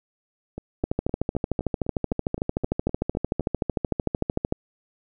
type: two click trains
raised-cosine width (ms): 2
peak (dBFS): -19 / -9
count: 12 / 50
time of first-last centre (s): 0.58-3.408 / 0.84-4.524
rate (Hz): 3.89 / 13.3
effects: none